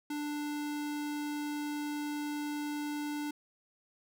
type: tone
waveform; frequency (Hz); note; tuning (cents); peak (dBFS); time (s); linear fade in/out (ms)
square; 295; D4; +8; -35; 0.1-3.31; 5
effects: none